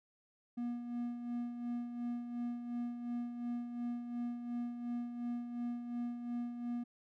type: tone with tremolo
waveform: triangle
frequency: 240 Hz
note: B3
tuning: 49 cents flat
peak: -33 dBFS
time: 0.57-6.84 s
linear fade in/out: 10 ms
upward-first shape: sine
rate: 2.8 Hz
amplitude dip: 55%
effects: none